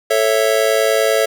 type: chord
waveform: square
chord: A major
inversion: none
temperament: just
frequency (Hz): 440 / 550 / 660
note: A4 / C#5 / E5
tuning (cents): 0 / -14 / +2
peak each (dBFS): -18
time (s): 0.1-1.26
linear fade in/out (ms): 10
effects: none